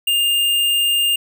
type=tone; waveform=square; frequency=2809 Hz; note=F7; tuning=9 cents sharp; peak=-15 dBFS; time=0.07-1.16 s; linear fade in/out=5 ms; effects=none